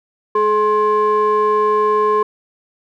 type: ring-modulated tone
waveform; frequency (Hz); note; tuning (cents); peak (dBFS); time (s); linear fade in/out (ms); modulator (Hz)
triangle; 316.6; D#4; +30; -7; 0.35-2.23; 5; 742
effects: none